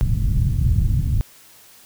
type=low-pass noise; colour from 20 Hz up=white; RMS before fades=-18 dBFS; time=0.01-1.21 s; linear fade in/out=0 ms; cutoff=130 Hz; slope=24 dB/octave; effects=white hiss -48 dBFS RMS until 1.85 s